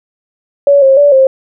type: tone with pitch steps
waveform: sine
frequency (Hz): 566 / 537 / 577 / 531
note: C#5 / C5 / D5 / C5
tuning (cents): +36 / +45 / -31 / +25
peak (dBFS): -3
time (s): 0.67-1.27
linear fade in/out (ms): 2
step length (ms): 150
effects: none